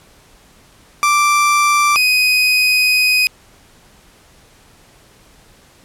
30% pulse tone pair in turn, 1174.7 / 2502 Hz, D6 / D#7, 0 / +9 cents, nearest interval octave + minor second, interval 1309 cents, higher second, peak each -8 dBFS, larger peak neither, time 1.03-1.96 / 1.96-3.27 s, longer second, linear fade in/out 0 ms, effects pink hiss -48 dBFS RMS until 5.84 s + low-pass 12000 Hz 12 dB/octave

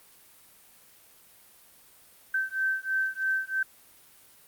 sine beating tone pair, 1548 / 1551.1 Hz, G6 / G6, -22 / -19 cents, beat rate 3.1 Hz, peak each -29 dBFS, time 2.34-3.63 s, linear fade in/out 5 ms, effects white hiss -56 dBFS RMS until 4.47 s + Opus 32 kbps

